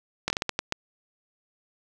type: slowing click train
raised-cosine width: 0.2 ms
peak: -8 dBFS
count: 8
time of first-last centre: 0.28-0.724 s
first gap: 21 ms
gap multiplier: 1.36
effects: none